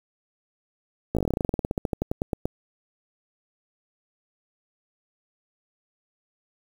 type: slowing click train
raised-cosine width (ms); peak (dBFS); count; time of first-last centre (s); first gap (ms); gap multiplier
2; -11; 25; 1.15-2.455; 17; 1.09
effects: 7-bit